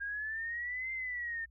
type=exponential two-way sweep; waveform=sine; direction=up then down; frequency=1610 to 2093 to 1800 Hz; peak=-35 dBFS; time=0-1.46 s; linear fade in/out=20 ms; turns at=0.92 s; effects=added 60 Hz sine -58 dBFS peak until 1.5 s